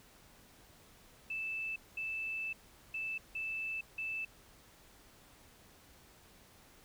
sine tone bursts at uneven times, 2637 Hz, E7, in tune, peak -36 dBFS, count 5, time 1.3-1.76 / 1.97-2.53 / 2.94-3.18 / 3.35-3.81 / 3.98-4.25 s, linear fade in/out 5 ms, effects pink hiss -61 dBFS RMS until 6.84 s

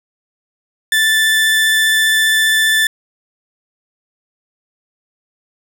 30% pulse tone with vibrato, 1760 Hz, A6, in tune, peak -8 dBFS, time 0.92-2.87 s, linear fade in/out 2 ms, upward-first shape sine, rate 15 Hz, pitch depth 9 cents each way, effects none

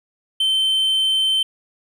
triangle tone, 3094 Hz, G7, 23 cents flat, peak -14 dBFS, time 0.4-1.43 s, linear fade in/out 5 ms, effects none

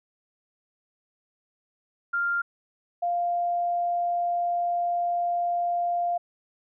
sine tone pair in turn, 1396 / 698 Hz, F6 / F5, -1 / -1 cents, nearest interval octave, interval 1200 cents, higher first, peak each -23 dBFS, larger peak neither, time 2.13-2.42 / 3.02-6.18 s, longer second, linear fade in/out 10 ms, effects none

